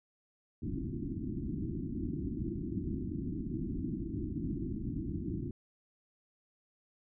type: low-pass noise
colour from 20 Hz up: white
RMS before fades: -37 dBFS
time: 0.62-5.51 s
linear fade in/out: 5 ms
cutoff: 350 Hz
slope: 96 dB/octave
effects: none